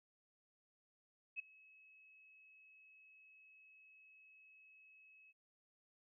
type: tone with ADSR envelope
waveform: sine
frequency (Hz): 2575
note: E7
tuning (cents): -41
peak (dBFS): -38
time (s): 1.36-5.33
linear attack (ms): 34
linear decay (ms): 9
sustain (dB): -24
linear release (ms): 31
effects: none